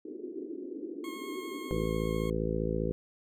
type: band-pass noise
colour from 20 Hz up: pink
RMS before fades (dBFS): -40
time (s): 0.05-1.85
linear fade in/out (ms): 5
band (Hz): 280 to 390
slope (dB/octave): 48
type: tone with vibrato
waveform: 20% pulse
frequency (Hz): 1081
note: C#6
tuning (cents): -44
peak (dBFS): -38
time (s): 1.04-2.3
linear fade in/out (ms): 2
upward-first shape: triangle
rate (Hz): 10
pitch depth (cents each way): 19
type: harmonic tone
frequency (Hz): 55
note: A1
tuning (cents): 0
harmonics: 1 / 2 / 3 / 4 / 5 / 6 / 7 / 8 / 9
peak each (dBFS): -36 / -40 / -35 / -38 / -40 / -40 / -36 / -38 / -36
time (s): 1.71-2.92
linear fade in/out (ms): 0
effects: none

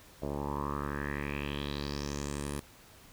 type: tone with low-pass filter sweep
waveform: 10% pulse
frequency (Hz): 71.7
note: D2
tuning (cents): -41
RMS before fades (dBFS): -36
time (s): 0.22-2.6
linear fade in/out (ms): 5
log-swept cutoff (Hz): 650 to 11000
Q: 4.8
effects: pink hiss -56 dBFS RMS until 3.12 s

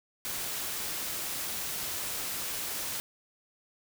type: noise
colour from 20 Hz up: white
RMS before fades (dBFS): -35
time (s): 0.25-3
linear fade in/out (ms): 0
effects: none

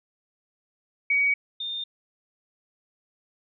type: tone pair in turn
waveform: sine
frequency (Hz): 2258 / 3627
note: C#7 / A#7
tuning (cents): +31 / -48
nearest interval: minor sixth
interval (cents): 821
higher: second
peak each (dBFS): -19 / -29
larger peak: first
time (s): 1.1-1.34 / 1.6-1.84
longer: neither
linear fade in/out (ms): 5
effects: none

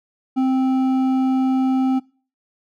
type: tone with hard clipping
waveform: triangle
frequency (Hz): 261.6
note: C4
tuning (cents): 0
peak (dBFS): -17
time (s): 0.36-2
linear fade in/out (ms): 20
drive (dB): 11
effects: noise-tail reverb RT60 0.4 s tail -23 dB re dry

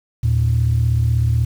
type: tone pair together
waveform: sine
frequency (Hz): 79.43 / 115.7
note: D#2 / A#2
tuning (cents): +36 / -13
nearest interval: perfect fifth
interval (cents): 651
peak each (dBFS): -17 / -14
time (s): 0.23-1.45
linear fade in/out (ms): 10
effects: tanh soft clip ceiling -8 dBFS + 7-bit

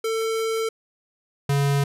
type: tone pair in turn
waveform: square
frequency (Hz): 447.2 / 140.86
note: A4 / C#3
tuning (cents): +28 / +28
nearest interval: octave + minor sixth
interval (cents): 2000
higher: first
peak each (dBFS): -23 / -19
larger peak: second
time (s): 0.04-0.69 / 1.49-1.84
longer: first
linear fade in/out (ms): 5
effects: resampled to 32000 Hz

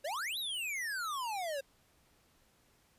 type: exponential two-way sweep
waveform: square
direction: up then down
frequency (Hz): 531 to 4017 to 531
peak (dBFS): -36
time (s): 0.04-1.61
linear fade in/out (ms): 10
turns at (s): 0.38
effects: pink hiss -69 dBFS RMS until 2.98 s + resampled to 32000 Hz

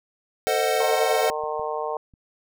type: chord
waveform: square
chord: A diminished seventh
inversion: none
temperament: equal with one note detuned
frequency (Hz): 448.7 / 523.3 / 622.3 / 740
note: A4 / C5 / Eb5 / Gb5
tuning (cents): +34 / 0 / 0 / 0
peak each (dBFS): -26 / -27 / -27 / -26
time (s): 0.47-1.3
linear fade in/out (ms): 0
type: harmonic tone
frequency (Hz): 152.6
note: D#3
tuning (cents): -33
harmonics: 3 / 4 / 5 / 6 / 7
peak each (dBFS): -30 / -31 / -32 / -33 / -33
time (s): 0.8-1.97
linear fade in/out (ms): 2
type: clicks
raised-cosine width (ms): 5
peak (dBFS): -38 / -34 / -40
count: 3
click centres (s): 1.437 / 1.596 / 2.138
effects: none

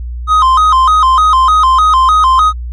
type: tone with vibrato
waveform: triangle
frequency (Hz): 1144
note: D6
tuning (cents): -46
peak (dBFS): -3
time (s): 0.27-2.53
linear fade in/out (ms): 50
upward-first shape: square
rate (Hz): 3.3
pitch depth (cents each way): 160
effects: added 60 Hz sine -18 dBFS peak until 2.72 s + MP3 48 kbps

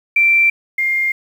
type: tone pair in turn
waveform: sine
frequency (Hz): 2349 / 2116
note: D7 / C7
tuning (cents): 0 / +19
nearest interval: major second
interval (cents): 181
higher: first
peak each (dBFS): -9 / -14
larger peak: first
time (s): 0.16-0.5 / 0.78-1.12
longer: neither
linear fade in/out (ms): 5
effects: 7-bit

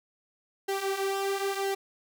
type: tone with flanger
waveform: sawtooth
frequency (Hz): 392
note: G4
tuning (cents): 0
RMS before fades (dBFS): -30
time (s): 0.68-1.75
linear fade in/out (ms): 10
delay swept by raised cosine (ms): 1.7 to 7.2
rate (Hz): 1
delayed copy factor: -0.65
effects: none

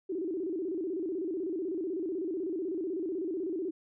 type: tone with vibrato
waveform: sine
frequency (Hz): 349.2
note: F4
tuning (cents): 0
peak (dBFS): -31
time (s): 0.09-3.71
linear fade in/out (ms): 10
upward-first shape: square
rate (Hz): 16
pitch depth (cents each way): 150
effects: none

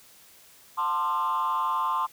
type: tone with frequency modulation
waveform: sine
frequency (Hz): 1046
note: C6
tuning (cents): -1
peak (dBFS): -22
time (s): 0.77-2.07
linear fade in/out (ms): 20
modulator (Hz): 156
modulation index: 1
effects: tanh soft clip ceiling -21 dBFS + white hiss -54 dBFS RMS until 2.12 s

